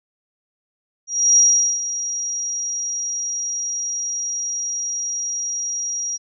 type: tone with ADSR envelope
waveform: sine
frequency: 5710 Hz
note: F8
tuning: 37 cents sharp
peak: -9 dBFS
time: 1.07-6.18 s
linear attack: 300 ms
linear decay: 420 ms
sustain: -13 dB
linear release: 29 ms
effects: none